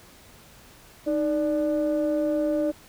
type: tone pair together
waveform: sine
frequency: 309.1 / 587.3 Hz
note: D#4 / D5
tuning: -11 / 0 cents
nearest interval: major seventh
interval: 1111 cents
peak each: -23 dBFS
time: 1.06-2.72 s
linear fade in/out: 20 ms
effects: tanh soft clip ceiling -17 dBFS + pink hiss -51 dBFS RMS until 2.88 s